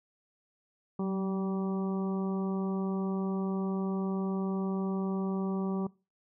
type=harmonic tone with a mistuned harmonic; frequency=193 Hz; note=G3; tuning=27 cents flat; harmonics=1 / 2 / 3 / 4 / 5 / 6; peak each=-30 / -36 / -46 / -45 / -46 / -46 dBFS; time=0.99-5.87 s; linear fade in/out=5 ms; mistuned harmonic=1; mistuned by=-29 cents; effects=noise-tail reverb RT60 0.3 s tail -22 dB re dry